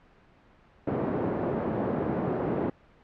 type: band-pass noise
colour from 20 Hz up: white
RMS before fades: -29 dBFS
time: 0.87-2.7 s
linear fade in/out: 5 ms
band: 130 to 450 Hz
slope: 12 dB/octave
effects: pink hiss -58 dBFS RMS until 3.03 s + low-pass 2000 Hz 12 dB/octave